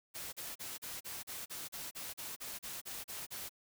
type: noise bursts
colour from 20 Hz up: white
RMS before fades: -44 dBFS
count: 15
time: 0.14-3.494 s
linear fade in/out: 20 ms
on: 190 ms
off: 36 ms
effects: none